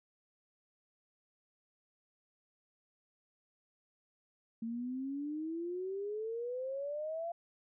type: exponential sweep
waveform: sine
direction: up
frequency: 224.6 to 690 Hz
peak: -36 dBFS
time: 4.62-7.32 s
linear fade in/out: 5 ms
effects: none